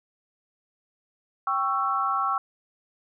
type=chord; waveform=sine; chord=C# diminished; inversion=second; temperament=equal with one note detuned; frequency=784 / 1108.7 / 1330.8 Hz; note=G5 / C#6 / E6; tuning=0 / 0 / +16 cents; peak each=-30 / -26 / -26 dBFS; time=1.47-2.38 s; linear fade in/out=2 ms; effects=none